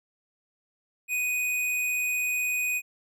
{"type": "tone", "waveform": "square", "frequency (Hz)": 2489, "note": "D#7", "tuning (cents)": 0, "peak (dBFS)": -26, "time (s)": [1.08, 2.82], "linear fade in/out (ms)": 50, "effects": []}